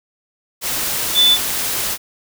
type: tone in noise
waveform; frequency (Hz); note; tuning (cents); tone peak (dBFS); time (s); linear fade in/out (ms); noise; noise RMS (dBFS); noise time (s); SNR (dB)
sine; 3500; A7; -10; -9; 1.14-1.38; 50; white; -21; 0.61-1.98; +9
effects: none